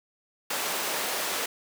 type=high-pass noise; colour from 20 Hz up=pink; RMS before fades=-30 dBFS; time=0.5-1.46 s; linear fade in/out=5 ms; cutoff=490 Hz; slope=12 dB/octave; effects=none